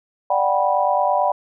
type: chord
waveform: sine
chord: G major seventh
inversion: second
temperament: just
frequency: 588 / 735 / 784 / 980 Hz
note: D5 / F#5 / G5 / B5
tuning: +2 / -12 / 0 / -14 cents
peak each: -21 dBFS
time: 0.3-1.32 s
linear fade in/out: 5 ms
effects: none